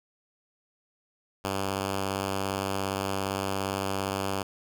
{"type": "tone", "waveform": "5% pulse", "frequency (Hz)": 97.4, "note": "G2", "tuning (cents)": -11, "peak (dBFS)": -17, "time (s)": [1.44, 4.43], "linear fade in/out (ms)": 10, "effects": []}